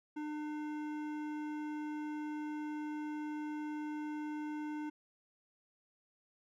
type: tone with hard clipping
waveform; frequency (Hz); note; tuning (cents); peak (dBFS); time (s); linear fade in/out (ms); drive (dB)
triangle; 301.5; D4; +46; -40; 0.16-4.9; 10; 17
effects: none